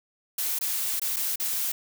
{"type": "noise with dropouts", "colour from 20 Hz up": "blue", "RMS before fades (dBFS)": -28, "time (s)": [0.38, 1.72], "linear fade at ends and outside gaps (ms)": 5, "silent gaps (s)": [[0.589, 0.61], [0.997, 1.016], [1.162, 1.166], [1.359, 1.398]], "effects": []}